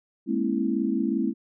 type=chord; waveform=sine; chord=A# half-diminished seventh; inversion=third; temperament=equal with one note detuned; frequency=207.7 / 233.1 / 270.5 / 329.6 Hz; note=G#3 / A#3 / C#4 / E4; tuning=0 / 0 / -42 / 0 cents; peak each=-28 dBFS; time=0.26-1.34 s; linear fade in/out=50 ms; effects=none